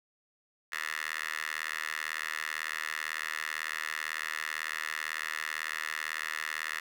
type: tone with high-pass filter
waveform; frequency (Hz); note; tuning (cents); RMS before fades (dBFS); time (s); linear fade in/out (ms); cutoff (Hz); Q
10% pulse; 78; D#2; +5; -36; 0.72-6.8; 5; 1700; 4.2
effects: none